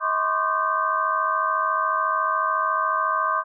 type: tone cluster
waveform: sine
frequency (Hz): 637 / 1029 / 1103 / 1203 / 1552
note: D#5 / C6 / C#6 / D6 / G6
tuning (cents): +41 / -29 / -9 / +41 / -18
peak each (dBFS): -31 / -27 / -25 / -24 / -28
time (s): 0-3.44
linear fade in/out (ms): 50
effects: none